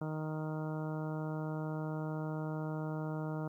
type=harmonic tone; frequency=155.56 Hz; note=D#3; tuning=in tune; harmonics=1 / 2 / 3 / 4 / 5 / 6 / 7 / 8 / 9; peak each=-37 / -42 / -46 / -46 / -51 / -50 / -56 / -53 / -53 dBFS; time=0.01-3.48 s; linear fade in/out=5 ms; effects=12-bit